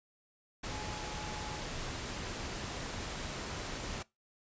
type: tone in noise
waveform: sine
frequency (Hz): 848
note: G#5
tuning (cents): +36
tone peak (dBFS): -46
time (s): 0.7-1.62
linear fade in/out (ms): 10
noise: pink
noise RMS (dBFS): -40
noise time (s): 0.63-4.03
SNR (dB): -9
effects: noise-tail reverb RT60 0.2 s tail -21 dB re dry + resampled to 16000 Hz